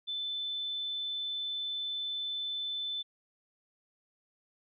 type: tone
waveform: sine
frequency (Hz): 3520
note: A7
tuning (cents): 0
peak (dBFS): -33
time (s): 0.07-3.03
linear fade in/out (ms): 20
effects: none